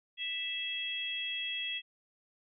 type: harmonic tone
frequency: 659.3 Hz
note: E5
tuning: in tune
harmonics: 3 / 4 / 5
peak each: -44 / -38 / -36 dBFS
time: 0.17-1.82 s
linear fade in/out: 50 ms
effects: none